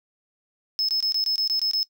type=tone bursts; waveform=triangle; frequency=5200 Hz; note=E8; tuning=24 cents flat; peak=-20 dBFS; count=9; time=0.79-1.83 s; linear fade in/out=0 ms; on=96 ms; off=22 ms; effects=noise-tail reverb RT60 0.1 s tail -19 dB re dry